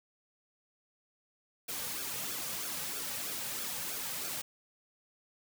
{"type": "noise with flanger", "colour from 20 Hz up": "white", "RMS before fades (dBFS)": -38, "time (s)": [1.68, 4.42], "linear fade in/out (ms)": 10, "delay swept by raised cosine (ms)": [0.99, 2.99], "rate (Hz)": 3.1, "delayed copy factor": -0.6, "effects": []}